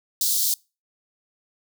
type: high-pass noise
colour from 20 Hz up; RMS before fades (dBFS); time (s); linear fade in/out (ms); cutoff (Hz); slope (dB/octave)
white; -22; 0.21-0.54; 2; 3700; 48
effects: noise-tail reverb RT60 0.3 s tail -26 dB re dry